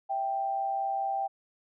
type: tone pair together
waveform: sine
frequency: 659.3 / 784 Hz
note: E5 / G5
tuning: 0 / 0 cents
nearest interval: minor third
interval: 300 cents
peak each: -37 / -28 dBFS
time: 0.09-1.28 s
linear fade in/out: 20 ms
effects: none